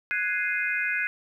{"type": "chord", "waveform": "sine", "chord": "Ab dominant seventh", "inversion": "third", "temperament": "equal", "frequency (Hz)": [1480, 1661.2, 2093, 2489], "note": ["Gb6", "Ab6", "C7", "Eb7"], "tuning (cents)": [0, 0, 0, 0], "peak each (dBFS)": -30, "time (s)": [0.11, 1.07], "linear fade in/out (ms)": 0, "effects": ["10-bit"]}